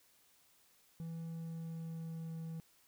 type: tone with pitch glide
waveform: triangle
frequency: 164.81 to 162.82 Hz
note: E3 to E3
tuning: 0 to -21 cents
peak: -39 dBFS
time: 1-2.6 s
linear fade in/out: 0 ms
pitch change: -21 cents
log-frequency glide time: 1.22-2.4 s
effects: white hiss -69 dBFS RMS until 2.87 s